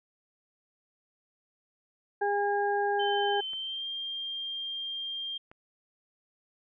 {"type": "harmonic tone", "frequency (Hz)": 406.6, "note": "G#4", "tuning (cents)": -37, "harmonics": [1, 2, 4], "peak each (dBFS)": [-29, -28, -34], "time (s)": [2.21, 3.41], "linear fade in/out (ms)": 10}
{"type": "tone with pitch glide", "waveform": "sine", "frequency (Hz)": [3081, 3195], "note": ["G7", "G7"], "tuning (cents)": [-31, 32], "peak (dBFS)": -33, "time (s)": [2.99, 5.38], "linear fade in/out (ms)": 10, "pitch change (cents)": 63, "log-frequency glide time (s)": [3.49, 3.86]}
{"type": "clicks", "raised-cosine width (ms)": 0.5, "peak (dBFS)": -35, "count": 2, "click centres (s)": [3.534, 5.515]}
{"effects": []}